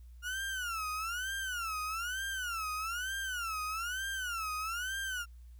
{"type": "tone with vibrato", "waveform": "35% pulse", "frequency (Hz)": 1409, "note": "F6", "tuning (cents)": 15, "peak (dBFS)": -33, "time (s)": [0.22, 5.26], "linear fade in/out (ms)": 50, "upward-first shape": "sine", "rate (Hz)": 1.1, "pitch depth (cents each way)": 210, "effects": ["added 60 Hz sine -49 dBFS peak until 5.59 s", "white hiss -74 dBFS RMS until 5.59 s"]}